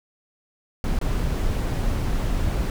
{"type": "noise with dropouts", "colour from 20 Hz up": "brown", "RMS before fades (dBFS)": -23, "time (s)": [0.84, 2.7], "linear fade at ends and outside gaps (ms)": 1, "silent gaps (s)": [0.989, 1.013], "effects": []}